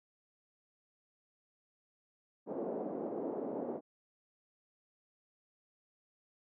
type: band-pass noise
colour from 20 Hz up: white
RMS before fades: -39 dBFS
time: 2.46-3.81 s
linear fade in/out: 50 ms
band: 220 to 580 Hz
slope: 24 dB/octave
effects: none